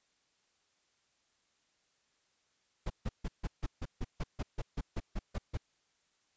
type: noise bursts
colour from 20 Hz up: brown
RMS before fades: -34 dBFS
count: 15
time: 2.86-5.575 s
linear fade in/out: 10 ms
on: 41 ms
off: 150 ms
effects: white hiss -75 dBFS RMS until 6.36 s + resampled to 16000 Hz